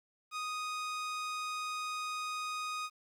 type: tone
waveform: sawtooth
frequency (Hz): 1244.5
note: D#6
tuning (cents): 0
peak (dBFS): -32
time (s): 0.31-2.9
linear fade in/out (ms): 50
effects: low-pass 8000 Hz 12 dB/octave + 11-bit